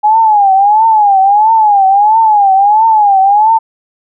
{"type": "tone with vibrato", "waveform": "sine", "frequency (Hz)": 830.6, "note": "G#5", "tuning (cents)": 0, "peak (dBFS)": -4, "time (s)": [0.03, 3.59], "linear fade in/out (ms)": 20, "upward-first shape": "triangle", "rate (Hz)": 1.5, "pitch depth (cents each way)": 160, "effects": []}